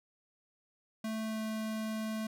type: tone with pitch glide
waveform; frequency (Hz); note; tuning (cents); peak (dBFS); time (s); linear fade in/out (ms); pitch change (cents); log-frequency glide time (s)
square; 220 to 218.7; A3 to A3; 0 to -10; -35; 1.04-2.27; 5; -10; 1.23-1.4
effects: none